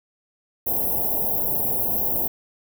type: band-stop noise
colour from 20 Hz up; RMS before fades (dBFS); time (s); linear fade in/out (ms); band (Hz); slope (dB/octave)
white; -23; 0.66-2.28; 10; 850 to 12000; 48
effects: none